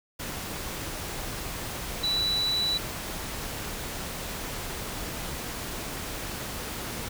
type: tone in noise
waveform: sine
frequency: 3951 Hz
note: B7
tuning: in tune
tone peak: -24 dBFS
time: 2.03-2.78 s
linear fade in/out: 10 ms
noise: pink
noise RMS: -35 dBFS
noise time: 0.19-7.09 s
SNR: +8 dB
effects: none